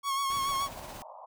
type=tone with vibrato; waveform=45% pulse; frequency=1100 Hz; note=C#6; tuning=14 cents flat; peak=-28 dBFS; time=0.03-0.69 s; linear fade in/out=50 ms; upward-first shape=sine; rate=7 Hz; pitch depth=36 cents each way
type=noise with tremolo; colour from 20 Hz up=pink; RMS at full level=-44 dBFS; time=0.3-1.02 s; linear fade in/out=0 ms; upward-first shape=sine; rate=17 Hz; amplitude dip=35%
type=band-pass noise; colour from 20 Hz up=white; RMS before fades=-47 dBFS; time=0.5-1.26 s; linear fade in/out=10 ms; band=550 to 1100 Hz; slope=96 dB/octave
effects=none